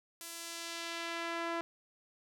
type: tone with band-pass filter sweep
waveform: sawtooth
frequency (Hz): 336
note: E4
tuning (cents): +33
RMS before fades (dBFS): -40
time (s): 0.21-1.61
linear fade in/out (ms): 0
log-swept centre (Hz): 11000 to 1100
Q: 0.74
effects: none